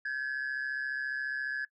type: tone pair together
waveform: sine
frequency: 1560 / 1694.5 Hz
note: G6 / G#6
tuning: -9 / +34 cents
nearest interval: minor second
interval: 143 cents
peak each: -35 / -31 dBFS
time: 0.05-1.65 s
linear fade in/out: 5 ms
effects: noise-tail reverb RT60 0.1 s tail -23 dB re dry + tanh soft clip ceiling -29 dBFS